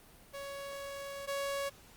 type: tone pair in turn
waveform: sawtooth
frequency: 558 / 558 Hz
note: C#5 / C#5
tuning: +11 / +11 cents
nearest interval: unison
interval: 0 cents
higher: neither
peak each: -37 / -30 dBFS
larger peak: second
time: 0.33-1.27 / 1.27-1.7 s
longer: first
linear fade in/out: 20 ms
effects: pink hiss -58 dBFS RMS until 1.96 s + Opus 32 kbps